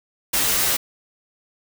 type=noise with comb filter; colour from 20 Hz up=white; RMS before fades=-20 dBFS; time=0.33-0.77 s; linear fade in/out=10 ms; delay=12 ms; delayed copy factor=-0.8; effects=none